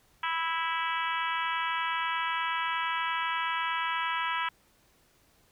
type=harmonic tone; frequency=328.4 Hz; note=E4; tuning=6 cents flat; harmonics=3 / 4 / 5 / 6 / 7 / 8 / 9 / 10; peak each=-32 / -34 / -36 / -38 / -39 / -40 / -41 / -42 dBFS; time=0.23-4.49 s; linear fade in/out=5 ms; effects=pink hiss -65 dBFS RMS until 5.51 s